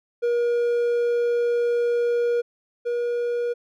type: tone pair in turn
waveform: triangle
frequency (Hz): 476.5 / 478.8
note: A#4 / A#4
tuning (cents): +38 / +46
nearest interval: unison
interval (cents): 8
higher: second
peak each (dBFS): -17 / -20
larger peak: first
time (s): 0.22-2.42 / 2.85-3.54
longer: first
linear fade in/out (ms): 20
effects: none